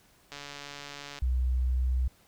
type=click train; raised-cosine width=0.2 ms; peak=-24 dBFS; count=125; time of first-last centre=0.32-1.187 s; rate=143 Hz
type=tone with pitch glide; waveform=sine; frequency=62.9 to 63.34 Hz; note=B1 to B1; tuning=+32 to +44 cents; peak=-24 dBFS; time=1.22-2.08 s; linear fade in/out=5 ms; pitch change=+12 cents; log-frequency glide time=1.61-1.82 s
effects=pink hiss -62 dBFS RMS until 2.27 s